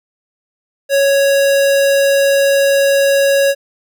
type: tone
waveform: square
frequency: 554.4 Hz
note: C#5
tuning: in tune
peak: -10 dBFS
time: 0.89-3.55 s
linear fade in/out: 50 ms
effects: none